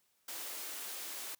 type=high-pass noise; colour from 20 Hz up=white; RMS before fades=-43 dBFS; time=0.28-1.35 s; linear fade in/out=5 ms; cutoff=280 Hz; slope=24 dB/octave; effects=white hiss -75 dBFS RMS until 1.39 s + high-pass 60 Hz 12 dB/octave